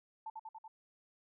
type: tone with echo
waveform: sine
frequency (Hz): 884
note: A5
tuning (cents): +8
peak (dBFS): -40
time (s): 0.26-0.3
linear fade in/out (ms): 5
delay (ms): 95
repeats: 4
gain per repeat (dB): -2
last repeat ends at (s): 0.68
effects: none